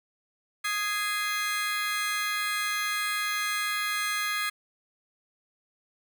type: chord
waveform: 30% pulse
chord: Ab major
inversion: second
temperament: just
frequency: 1245.9 / 1661.2 / 2077 Hz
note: Eb6 / Ab6 / C7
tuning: +2 / 0 / -13 cents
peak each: -29 dBFS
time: 0.64-4.5 s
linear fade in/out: 10 ms
effects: none